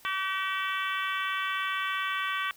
harmonic tone, 382.4 Hz, G4, 43 cents flat, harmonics 3 / 4 / 5 / 6 / 7 / 8 / 9, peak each -32 / -34 / -36 / -38 / -39 / -40 / -41 dBFS, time 0.05-2.51 s, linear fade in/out 0 ms, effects white hiss -56 dBFS RMS until 2.56 s

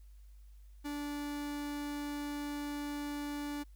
45% pulse tone, 290.8 Hz, D4, 17 cents flat, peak -37 dBFS, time 0.84-3.64 s, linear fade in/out 20 ms, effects added 50 Hz sine -52 dBFS peak until 3.75 s + white hiss -74 dBFS RMS until 3.75 s

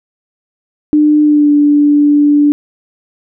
sine tone with pitch glide, 300.3 to 292.3 Hz, D4 to D4, +39 to -8 cents, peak -5 dBFS, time 0.93-2.52 s, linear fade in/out 0 ms, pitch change -47 cents, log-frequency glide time 1.22-1.51 s, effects none

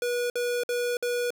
square tone bursts, 485.2 Hz, B4, 31 cents flat, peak -26 dBFS, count 4, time 0.02-1.305 s, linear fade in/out 2 ms, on 280 ms, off 55 ms, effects none

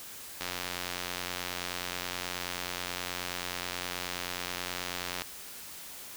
click train, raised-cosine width 0.2 ms, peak -16 dBFS, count 431, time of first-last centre 0.41-5.22 s, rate 89.4 Hz, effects white hiss -45 dBFS RMS until 6.16 s

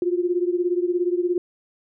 sine beating tone pair, 349.2 / 366.2 Hz, F4 / F#4, 0 / -18 cents, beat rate 17 Hz, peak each -21 / -24 dBFS, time 0.02-1.38 s, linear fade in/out 2 ms, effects none

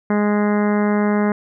harmonic tone, 207.7 Hz, G#3, in tune, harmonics 1 / 2 / 3 / 4 / 5 / 6 / 7 / 8 / 9 / 10, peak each -16 / -22 / -26 / -28 / -30 / -32 / -33 / -34 / -35 / -36 dBFS, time 0.1-1.32 s, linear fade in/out 2 ms, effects none

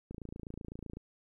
click train, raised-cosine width 3 ms, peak -30 dBFS, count 25, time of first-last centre 0.11-0.97 s, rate 27.9 Hz, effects 12-bit

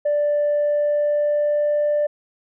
sine tone with pitch glide, 587.3 to 591.4 Hz, D5 to D5, 0 to +12 cents, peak -15 dBFS, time 0.05-2.07 s, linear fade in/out 10 ms, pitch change +12 cents, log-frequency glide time 0.45-1.85 s, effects tanh soft clip ceiling -14 dBFS

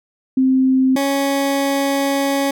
sine / 20% pulse tone pair in turn, 261.6 / 277.2 Hz, C4 / C#4, 0 / 0 cents, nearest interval minor second, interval 100 cents, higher second, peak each -11 dBFS, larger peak neither, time 0.37-0.96 / 0.96-2.51 s, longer second, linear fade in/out 5 ms, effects none

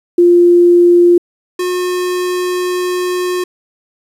sine / square tone pair in turn, 349.2 / 361.1 Hz, F4 / F#4, 0 / -42 cents, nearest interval minor second, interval 58 cents, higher second, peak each -4 / -15 dBFS, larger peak first, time 0.18-1.18 / 1.59-3.44 s, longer second, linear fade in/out 5 ms, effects resampled to 32000 Hz + 7-bit

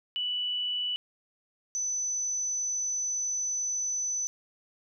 sine tone pair in turn, 2962 / 6017 Hz, F#7 / F#8, +1 / +28 cents, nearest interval octave, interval 1227 cents, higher second, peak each -28 dBFS, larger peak neither, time 0.16-0.96 / 1.75-4.27 s, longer second, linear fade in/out 0 ms, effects none

